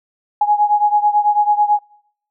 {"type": "beating tone pair", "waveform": "sine", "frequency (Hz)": [830.6, 839.7], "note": ["G#5", "G#5"], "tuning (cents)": [0, 19], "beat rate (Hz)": 9.1, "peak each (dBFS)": [-13, -16], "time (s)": [0.41, 1.79], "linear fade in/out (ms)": 5, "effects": ["noise-tail reverb RT60 0.7 s tail -25 dB re dry"]}